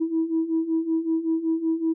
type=beating tone pair; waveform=sine; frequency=321.5 / 326.8 Hz; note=E4 / E4; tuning=-43 / -15 cents; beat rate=5.3 Hz; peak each=-26 / -22 dBFS; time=0-1.94 s; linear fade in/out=20 ms; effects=tanh soft clip ceiling -15 dBFS